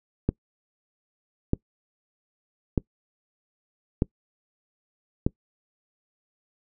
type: click train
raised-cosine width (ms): 3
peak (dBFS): -8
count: 5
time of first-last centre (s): 0.29-5.265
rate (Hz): 0.804
effects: noise-tail reverb RT60 0.1 s tail -24 dB re dry